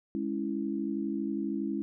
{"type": "chord", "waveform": "sine", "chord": "C# minor", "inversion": "second", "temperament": "equal", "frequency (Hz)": [207.7, 277.2, 329.6], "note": ["G#3", "C#4", "E4"], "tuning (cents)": [0, 0, 0], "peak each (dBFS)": -34, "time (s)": [0.15, 1.82], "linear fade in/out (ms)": 0, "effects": []}